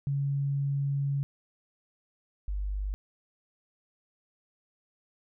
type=tone pair in turn; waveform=sine; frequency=140 / 49.5 Hz; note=C#3 / G1; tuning=+18 / +18 cents; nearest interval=octave + tritone; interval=1800 cents; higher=first; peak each=-26 / -29 dBFS; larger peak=first; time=0.07-1.23 / 2.48-2.94 s; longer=first; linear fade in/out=0 ms; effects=none